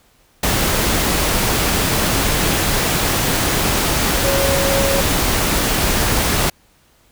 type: tone in noise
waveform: sine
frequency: 550 Hz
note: C#5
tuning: 14 cents flat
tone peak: -18 dBFS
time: 4.24-5.01 s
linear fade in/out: 5 ms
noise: pink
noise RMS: -17 dBFS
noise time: 0.43-6.5 s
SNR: -4 dB
effects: pink hiss -55 dBFS RMS until 7.11 s